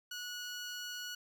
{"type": "tone", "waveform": "15% pulse", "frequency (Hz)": 1462, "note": "F#6", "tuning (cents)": -21, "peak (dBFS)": -34, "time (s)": [0.11, 1.15], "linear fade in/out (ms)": 5, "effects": []}